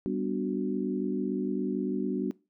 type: chord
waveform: sine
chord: G major seventh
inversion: none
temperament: equal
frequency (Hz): 196 / 246.9 / 293.7 / 370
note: G3 / B3 / D4 / F#4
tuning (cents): 0 / 0 / 0 / 0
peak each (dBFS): -33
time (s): 0.06-2.31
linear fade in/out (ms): 0
effects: noise-tail reverb RT60 0.3 s tail -22 dB re dry